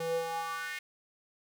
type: tone with high-pass filter sweep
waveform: square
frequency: 164.81 Hz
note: E3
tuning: in tune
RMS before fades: -35 dBFS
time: 0-0.79 s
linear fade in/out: 5 ms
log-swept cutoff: 350 to 2100 Hz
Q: 4.4
effects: none